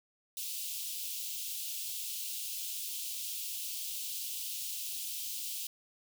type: high-pass noise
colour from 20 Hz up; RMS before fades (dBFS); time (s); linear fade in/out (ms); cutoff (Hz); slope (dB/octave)
white; -39; 0.37-5.67; 2; 2700; 48
effects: none